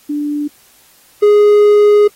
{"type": "tone pair in turn", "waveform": ["sine", "triangle"], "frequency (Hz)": [293.7, 415.4], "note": ["D4", "G#4"], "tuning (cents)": [0, 0], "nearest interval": "tritone", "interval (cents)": 600, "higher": "second", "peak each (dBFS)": [-15, -3], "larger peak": "second", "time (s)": [[0.09, 0.48], [1.22, 2.08]], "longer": "second", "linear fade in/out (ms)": 10, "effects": ["white hiss -48 dBFS RMS until 2.15 s", "AAC 48 kbps"]}